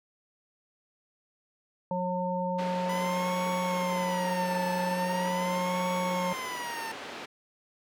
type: harmonic tone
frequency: 181 Hz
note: F#3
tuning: 38 cents flat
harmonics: 1 / 3 / 5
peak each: -32 / -32 / -32 dBFS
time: 1.91-6.33 s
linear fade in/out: 2 ms
type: band-pass noise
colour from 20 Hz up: pink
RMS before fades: -41 dBFS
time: 2.58-7.26 s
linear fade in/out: 10 ms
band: 330 to 3700 Hz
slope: 12 dB/octave
type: tone with vibrato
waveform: 25% pulse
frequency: 986 Hz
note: B5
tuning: 3 cents flat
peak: -31 dBFS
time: 2.89-6.92 s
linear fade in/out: 5 ms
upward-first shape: sine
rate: 0.41 Hz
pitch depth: 210 cents each way
effects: none